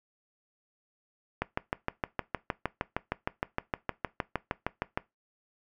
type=click train; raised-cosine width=0.5 ms; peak=-13 dBFS; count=24; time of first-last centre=1.42-4.975 s; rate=6.47 Hz; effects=noise-tail reverb RT60 0.2 s tail -20 dB re dry